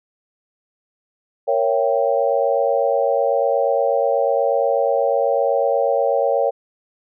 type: chord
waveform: sine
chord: A# diminished seventh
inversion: none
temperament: equal with one note detuned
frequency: 466.2 / 554.4 / 675.4 / 784 Hz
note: A#4 / C#5 / E5 / G5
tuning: 0 / 0 / +42 / 0 cents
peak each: -21 / -18 / -23 / -23 dBFS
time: 1.47-6.51 s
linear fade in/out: 20 ms
effects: none